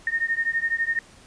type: beating tone pair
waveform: sine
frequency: 1831 / 1843 Hz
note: A#6 / A#6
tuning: -32 / -20 cents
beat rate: 12 Hz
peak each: -25 dBFS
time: 0.07-0.99 s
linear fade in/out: 2 ms
effects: pink hiss -51 dBFS RMS until 1.26 s + resampled to 22050 Hz